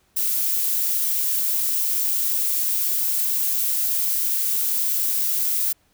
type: noise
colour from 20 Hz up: violet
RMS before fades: -22 dBFS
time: 0.16-5.73 s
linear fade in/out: 10 ms
effects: pink hiss -63 dBFS RMS until 5.93 s